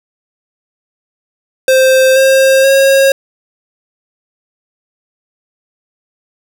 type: tone with pitch steps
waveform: square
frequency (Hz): 523.3 / 533.1 / 543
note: C5 / C5 / C#5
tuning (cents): 0 / +32 / -36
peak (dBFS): -6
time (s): 1.68-3.12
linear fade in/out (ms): 2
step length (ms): 480
effects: none